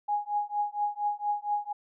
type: tone with tremolo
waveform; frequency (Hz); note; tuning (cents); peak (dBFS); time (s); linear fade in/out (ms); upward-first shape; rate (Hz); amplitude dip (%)
sine; 828; G#5; -5; -23; 0.08-1.73; 10; triangle; 4.3; 100
effects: none